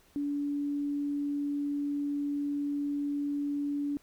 sine tone, 287.4 Hz, D4, 37 cents flat, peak -29 dBFS, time 0.16-3.97 s, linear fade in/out 0 ms, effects pink hiss -63 dBFS RMS until 4.02 s

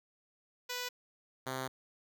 5% pulse tone pair in turn, 493.9 / 130.82 Hz, B4 / C3, 0 / 0 cents, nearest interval octave + major seventh, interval 2300 cents, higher first, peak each -25 dBFS, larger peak neither, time 0.69-0.89 / 1.46-1.68 s, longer second, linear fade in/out 10 ms, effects none

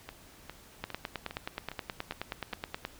two click trains, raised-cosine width 0.3 ms, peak -24 / -18 dBFS, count 7 / 20, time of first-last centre 0.09-2.529 / 0.84-2.851 s, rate 2.46 / 9.45 Hz, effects pink hiss -55 dBFS RMS until 2.99 s

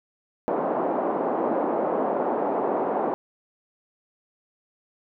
white band-pass noise, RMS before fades -25 dBFS, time 0.48-3.14 s, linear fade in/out 0 ms, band 240 to 840 Hz, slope 24 dB/octave, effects none

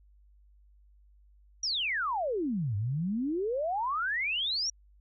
sine exponential two-way sweep, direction down then up, 5860 to 97.1 to 5860 Hz, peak -28 dBFS, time 1.63-4.7 s, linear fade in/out 5 ms, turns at 2.76 s, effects added 50 Hz sine -57 dBFS peak until 5 s

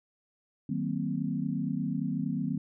sine chord, C half-diminished seventh, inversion first, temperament equal with one note detuned, 155.56 / 187.91 / 233.1 / 261.6 Hz, Eb3 / Gb3 / Bb3 / C4, 0 / +27 / 0 / 0 cents, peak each -34 dBFS, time 0.69-2.58 s, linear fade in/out 5 ms, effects none

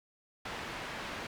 white low-pass noise, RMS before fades -41 dBFS, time 0.45-1.27 s, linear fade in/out 5 ms, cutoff 2200 Hz, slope 12 dB/octave, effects none

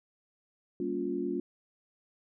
sine chord, G half-diminished seventh, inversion none, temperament just, 196 / 235.2 / 282.2 / 352.8 Hz, G3 / Bb3 / Db4 / F4, 0 / +16 / +31 / +18 cents, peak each -39 / -38 / -35 / -33 dBFS, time 0.8-1.4 s, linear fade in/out 2 ms, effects none

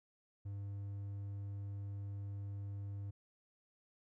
triangle tone, 100 Hz, G2, 35 cents sharp, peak -39 dBFS, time 0.45-3.11 s, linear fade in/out 10 ms, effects none

